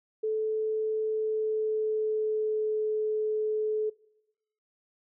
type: tone with pitch glide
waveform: sine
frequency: 435.4 to 430.2 Hz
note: A4 to A4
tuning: -18 to -39 cents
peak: -26 dBFS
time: 0.23-3.9 s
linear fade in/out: 10 ms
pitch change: -21 cents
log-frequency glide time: 1.07-2.83 s
effects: noise-tail reverb RT60 0.9 s tail -22 dB re dry